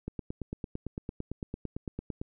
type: click train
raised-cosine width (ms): 3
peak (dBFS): -22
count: 20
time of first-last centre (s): 0.08-2.215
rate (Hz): 8.9
effects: none